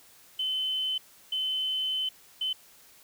sine tone bursts at uneven times, 3050 Hz, G7, 48 cents flat, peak -26 dBFS, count 3, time 0.39-0.98 / 1.32-2.09 / 2.41-2.53 s, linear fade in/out 5 ms, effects tanh soft clip ceiling -22 dBFS + white hiss -56 dBFS RMS until 3.03 s

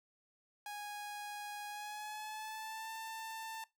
sawtooth tone with pitch glide, 827 to 891.5 Hz, G#5 to A5, -8 to +22 cents, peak -39 dBFS, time 0.66-3.64 s, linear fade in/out 2 ms, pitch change +130 cents, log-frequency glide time 1.68-2.91 s, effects noise-tail reverb RT60 0.2 s tail -20 dB re dry

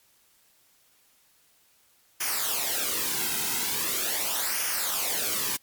white noise with flanger, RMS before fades -28 dBFS, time 2.2-5.57 s, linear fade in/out 10 ms, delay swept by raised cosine 0.25 to 1.75 ms, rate 0.41 Hz, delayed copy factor -0.7, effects white hiss -63 dBFS RMS until 5.62 s + MP3 96 kbps

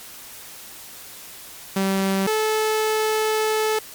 sawtooth tone pair in turn, 193.4 / 434.2 Hz, G3 / A4, -23 / -23 cents, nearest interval octave + major second, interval 1400 cents, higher second, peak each -15 dBFS, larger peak neither, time 1.76-2.27 / 2.27-3.79 s, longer second, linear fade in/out 5 ms, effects white hiss -40 dBFS RMS until 3.94 s + MP3 96 kbps

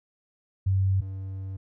sine / triangle tone pair in turn, 95.9 / 95.9 Hz, G2 / G2, -37 / -37 cents, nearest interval unison, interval 0 cents, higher neither, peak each -20 / -30 dBFS, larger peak first, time 0.66-1.01 / 1.01-1.57 s, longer second, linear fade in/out 10 ms, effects none

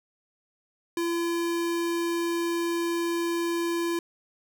square tone, 339.7 Hz, F4, 48 cents flat, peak -26 dBFS, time 0.97-3.99 s, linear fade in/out 2 ms, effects none

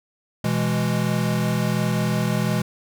square chord, E major, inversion second, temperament equal, 123.47 / 164.81 / 207.7 Hz, B2 / E3 / G#3, 0 / 0 / 0 cents, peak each -25 dBFS, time 0.44-2.62 s, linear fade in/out 5 ms, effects none

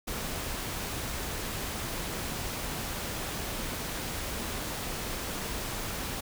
pink noise, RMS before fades -35 dBFS, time 0.07-6.21 s, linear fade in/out 10 ms, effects none

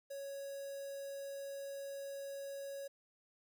square tone with notch filter, 554.4 Hz, C#5, in tune, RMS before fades -45 dBFS, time 0.1-2.88 s, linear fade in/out 10 ms, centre 2300 Hz, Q 0.6, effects 12-bit

